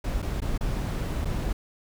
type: noise with dropouts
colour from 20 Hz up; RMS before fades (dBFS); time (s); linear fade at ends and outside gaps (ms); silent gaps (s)
brown; -28; 0.04-1.53; 5; 0.22-0.225 / 0.404-0.418 / 0.578-0.608 / 1.248-1.254
effects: none